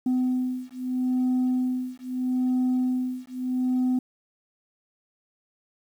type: beating tone pair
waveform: sine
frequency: 253.2 / 253.98 Hz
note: B3 / B3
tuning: +43 / +49 cents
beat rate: 0.78 Hz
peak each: -24 dBFS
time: 0.06-3.99 s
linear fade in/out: 5 ms
effects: tanh soft clip ceiling -19 dBFS + 9-bit